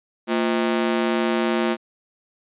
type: ring-modulated tone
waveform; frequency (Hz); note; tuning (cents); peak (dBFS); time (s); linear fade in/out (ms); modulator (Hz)
sawtooth; 288; D4; -34; -12; 0.27-1.77; 50; 61.4
effects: resampled to 8000 Hz